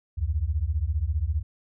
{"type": "beating tone pair", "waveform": "sine", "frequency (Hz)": [69.3, 84.3], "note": ["C#2", "E2"], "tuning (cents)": [0, 39], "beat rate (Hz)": 15, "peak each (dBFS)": -26, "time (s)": [0.17, 1.43], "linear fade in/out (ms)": 20, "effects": []}